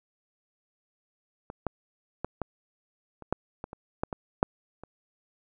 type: clicks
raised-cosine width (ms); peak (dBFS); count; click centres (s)
1; -24 / -14 / -16 / -16 / -29 / -11 / -21 / -26 / -13 / -19 / -6 / -28; 12; 1.501 / 1.667 / 2.246 / 2.417 / 3.223 / 3.326 / 3.641 / 3.731 / 4.035 / 4.128 / 4.429 / 4.836
effects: none